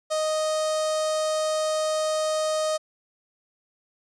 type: tone with notch filter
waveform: sawtooth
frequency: 622.3 Hz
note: D#5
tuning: in tune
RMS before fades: -25 dBFS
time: 0.1-2.78 s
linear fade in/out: 20 ms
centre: 2200 Hz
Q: 0.9
effects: resampled to 22050 Hz